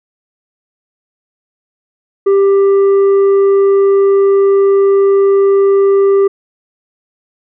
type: tone with tanh clipping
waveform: triangle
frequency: 394.5 Hz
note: G4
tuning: 11 cents sharp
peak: -7 dBFS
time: 2.26-6.28 s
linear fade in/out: 10 ms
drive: 9 dB
effects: none